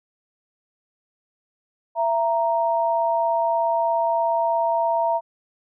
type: tone pair together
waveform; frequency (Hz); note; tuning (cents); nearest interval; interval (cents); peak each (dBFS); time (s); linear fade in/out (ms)
sine; 669.2 / 932.3; E5 / A#5; +26 / 0; tritone; 574; -21; 1.95-5.21; 50
effects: none

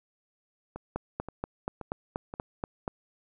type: two click trains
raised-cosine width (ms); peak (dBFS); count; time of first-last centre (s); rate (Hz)
1; -17 / -24; 9 / 4; 0.96-2.878 / 0.76-2.339; 4.17 / 1.9
effects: none

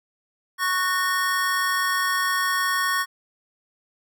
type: chord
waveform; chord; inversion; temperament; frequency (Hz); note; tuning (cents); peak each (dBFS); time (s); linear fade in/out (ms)
square; F# major; second; equal with one note detuned; 1108.7 / 1480 / 1834.7; C#6 / F#6 / A#6; 0 / 0 / -28; -25 / -30 / -25; 0.58-3.06; 50
effects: none

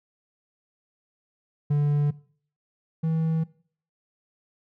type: tone pair in turn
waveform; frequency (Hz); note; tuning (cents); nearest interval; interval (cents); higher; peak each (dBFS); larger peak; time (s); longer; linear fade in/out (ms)
triangle; 146 / 161.28; D3 / E3; -10 / -38; major second; 172; second; -17 / -20; first; 1.7-2.11 / 3.03-3.44; neither; 10
effects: noise-tail reverb RT60 0.5 s tail -20 dB re dry

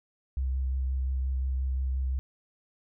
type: tone with vibrato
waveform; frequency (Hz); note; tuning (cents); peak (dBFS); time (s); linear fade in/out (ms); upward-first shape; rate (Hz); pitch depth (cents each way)
sine; 65.41; C2; 0; -26; 0.37-2.19; 0; sine; 5.7; 17
effects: none

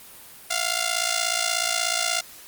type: ring-modulated tone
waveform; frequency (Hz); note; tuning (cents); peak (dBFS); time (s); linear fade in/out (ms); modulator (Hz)
5% pulse; 698.5; F5; 0; -8; 0.5-2.21; 10; 28.3
effects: white hiss -45 dBFS RMS until 2.47 s + Opus 32 kbps

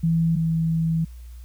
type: tone pair in turn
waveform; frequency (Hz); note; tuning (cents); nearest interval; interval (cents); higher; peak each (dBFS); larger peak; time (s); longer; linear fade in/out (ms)
sine; 164.81 / 163.01; E3 / E3; 0 / -19; unison; 19; first; -17 / -19; first; 0.03-0.36 / 0.36-1.05; second; 10
effects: added 60 Hz sine -37 dBFS peak until 1.44 s + white hiss -58 dBFS RMS until 1.44 s

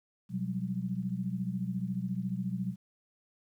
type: tone cluster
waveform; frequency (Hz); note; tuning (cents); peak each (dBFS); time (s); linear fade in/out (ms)
sine; 124.6 / 182.2 / 196.4; B2 / F#3 / G3; +16 / -26 / +4; -38 / -34 / -36; 0.29-2.76; 50
effects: 11-bit

